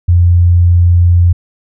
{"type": "tone", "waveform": "sine", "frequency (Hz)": 87.31, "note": "F2", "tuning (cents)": 0, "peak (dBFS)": -4, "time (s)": [0.08, 1.33], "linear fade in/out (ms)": 10, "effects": []}